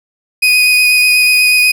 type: tone with vibrato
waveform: 35% pulse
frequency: 2489 Hz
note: D#7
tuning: in tune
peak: -5 dBFS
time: 0.42-1.72 s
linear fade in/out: 10 ms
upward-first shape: triangle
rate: 8.2 Hz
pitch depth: 13 cents each way
effects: none